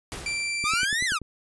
pink noise with exponential decay, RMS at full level -33 dBFS, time 0.12-0.81 s, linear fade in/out 0 ms, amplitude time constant 150 ms
sawtooth tone, 2349 Hz, D7, in tune, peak -23 dBFS, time 0.26-0.85 s, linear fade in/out 2 ms
click train, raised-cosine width 3 ms, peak -25 dBFS, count 7, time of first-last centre 0.64-1.217 s, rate 10.4 Hz
sawtooth exponential two-way sweep, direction up then down, 1167 to 2075 to 1167 Hz, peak -20 dBFS, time 0.64-1.19 s, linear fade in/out 20 ms, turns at 1.05 s
effects resampled to 24000 Hz

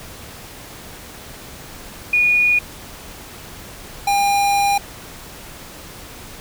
sine / square tone pair in turn, 2451 / 804.8 Hz, D#7 / G5, -27 / +45 cents, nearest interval octave + perfect fifth, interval 1928 cents, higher first, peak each -12 / -15 dBFS, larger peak first, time 2.13-2.59 / 4.07-4.78 s, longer second, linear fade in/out 5 ms, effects pink hiss -37 dBFS RMS until 6.4 s

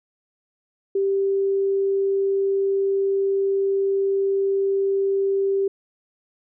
sine tone, 392 Hz, G4, in tune, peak -18 dBFS, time 0.95-5.68 s, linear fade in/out 5 ms, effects none

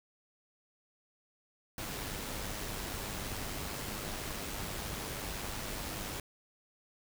pink noise with amplitude modulation, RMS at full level -38 dBFS, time 1.78-6.2 s, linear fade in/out 2 ms, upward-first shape sine, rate 101 Hz, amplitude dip 35%, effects none

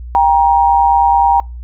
sine tone pair together, 793 / 942.3 Hz, G5 / A#5, +20 / +18 cents, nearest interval minor third, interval 298 cents, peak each -10 dBFS, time 0.15-1.4 s, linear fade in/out 0 ms, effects noise-tail reverb RT60 0.3 s tail -26 dB re dry + added 60 Hz sine -25 dBFS peak until 1.63 s

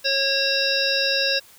harmonic tone, 546 Hz, C#5, 26 cents flat, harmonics 1 / 3 / 5 / 7 / 9 / 10, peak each -26 / -26 / -26 / -26 / -26 / -26 dBFS, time 0.04-1.4 s, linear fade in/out 20 ms, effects white hiss -50 dBFS RMS until 1.58 s

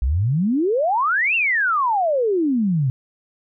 sine exponential two-way sweep, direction up then down, 57.4 to 2794 to 123.7 Hz, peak -16 dBFS, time 0.02-2.9 s, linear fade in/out 0 ms, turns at 1.35 s, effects none

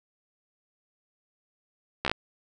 slowing click train, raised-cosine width 0.3 ms, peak -10 dBFS, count 5, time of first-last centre 2.05-2.115 s, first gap 14 ms, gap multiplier 1.1, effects none

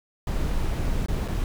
brown noise with dropouts, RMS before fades -25 dBFS, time 0.27-1.44 s, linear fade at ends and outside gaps 1 ms, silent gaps 1.061-1.084 / 1.279-1.284 s, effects none

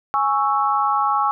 sine chord, C# minor, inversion second, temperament equal, 830.6 / 1108.7 / 1318.5 Hz, G#5 / C#6 / E6, 0 / 0 / 0 cents, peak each -20 / -20 / -22 dBFS, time 0.14-1.31 s, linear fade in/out 0 ms, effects none

